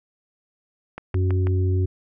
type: click train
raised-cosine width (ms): 0.5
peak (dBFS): -18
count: 4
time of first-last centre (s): 0.98-1.47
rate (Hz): 6.12
type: harmonic tone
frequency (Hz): 92.5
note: F#2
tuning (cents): 0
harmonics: 1 / 3 / 4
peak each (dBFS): -18 / -33 / -29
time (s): 1.14-1.86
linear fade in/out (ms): 10
effects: none